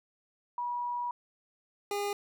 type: tone pair in turn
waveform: sine / 25% pulse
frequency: 968 / 407 Hz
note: B5 / G#4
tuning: -35 / -35 cents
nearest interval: octave + minor third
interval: 1500 cents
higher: first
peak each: -31 / -27 dBFS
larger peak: second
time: 0.58-1.11 / 1.91-2.13 s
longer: first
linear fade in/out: 2 ms
effects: none